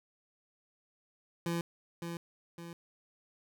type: tone with echo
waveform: 25% pulse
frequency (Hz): 169.6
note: E3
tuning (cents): +50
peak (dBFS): -28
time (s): 1.46-1.61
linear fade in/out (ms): 2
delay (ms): 560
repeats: 2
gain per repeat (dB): -6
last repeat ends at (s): 2.73
effects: none